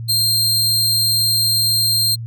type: tone with amplitude modulation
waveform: sawtooth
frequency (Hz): 4186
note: C8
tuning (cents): 0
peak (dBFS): -10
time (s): 0.08-2.16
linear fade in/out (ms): 20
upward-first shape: sine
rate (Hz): 261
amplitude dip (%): 30
effects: added 115 Hz sine -25 dBFS peak until 2.26 s